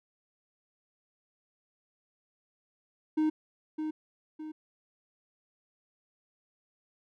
triangle tone with echo, 310 Hz, D#4, 6 cents flat, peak -22 dBFS, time 3.17-3.3 s, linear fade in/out 10 ms, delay 610 ms, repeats 2, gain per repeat -7 dB, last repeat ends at 4.52 s, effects none

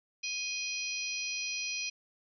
harmonic tone with a mistuned harmonic, 830 Hz, G#5, 1 cent flat, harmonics 3 / 4 / 5 / 6 / 7, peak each -36 / -45 / -42 / -42 / -40 dBFS, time 0.23-1.9 s, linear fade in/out 10 ms, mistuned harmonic 4, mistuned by -65 cents, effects none

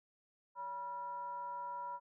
sine tone with frequency modulation, 970 Hz, B5, 31 cents flat, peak -40 dBFS, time 0.55-2 s, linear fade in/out 50 ms, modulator 402 Hz, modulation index 0.42, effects none

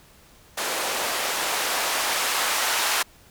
blue noise with band-pass filter sweep, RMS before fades -25 dBFS, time 0.57-3.03 s, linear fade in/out 10 ms, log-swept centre 520 to 950 Hz, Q 0.84, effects pink hiss -53 dBFS RMS until 3.3 s

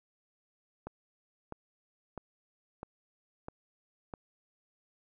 click train, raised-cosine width 1 ms, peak -26 dBFS, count 6, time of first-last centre 0.87-4.138 s, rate 1.53 Hz, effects none

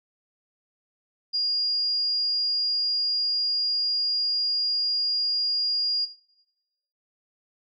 sine tone, 4838 Hz, D#8, 49 cents flat, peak -22 dBFS, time 1.33-6.06 s, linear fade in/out 20 ms, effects noise-tail reverb RT60 1.0 s tail -18 dB re dry

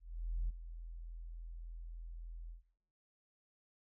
sine tone with ADSR envelope, 41.74 Hz, E1, 22 cents sharp, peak -31 dBFS, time 0-2.63 s, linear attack 490 ms, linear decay 19 ms, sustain -13 dB, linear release 130 ms, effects noise-tail reverb RT60 1.0 s tail -22 dB re dry + tanh soft clip ceiling -30 dBFS

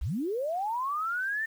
sine linear sweep, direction up, 38.89 to 1817 Hz, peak -28 dBFS, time 0.01-1.46 s, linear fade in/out 10 ms, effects 9-bit

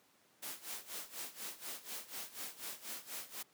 white noise with tremolo, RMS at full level -43 dBFS, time 0.42-3.43 s, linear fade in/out 10 ms, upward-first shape sine, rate 4.1 Hz, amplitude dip 85%, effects pink hiss -69 dBFS RMS until 3.53 s + high-pass 200 Hz 12 dB/octave

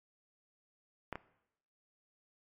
clicks, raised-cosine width 0.5 ms, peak -22 / -25 dBFS, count 2, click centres 1.127 / 1.156 s, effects noise-tail reverb RT60 0.8 s tail -18 dB re dry + MP3 32 kbps

